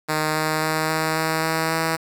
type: tone with pitch steps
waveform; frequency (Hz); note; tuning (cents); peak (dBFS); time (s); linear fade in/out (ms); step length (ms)
5% pulse; 154.9 / 156.07 / 157.24 / 158.43 / 159.62 / 160.83 / 162.04; D#3 / D#3 / D#3 / D#3 / D#3 / E3 / E3; -7 / +6 / +19 / +32 / +45 / -42 / -29; -9; 0.08-1.97; 20; 270
effects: 8-bit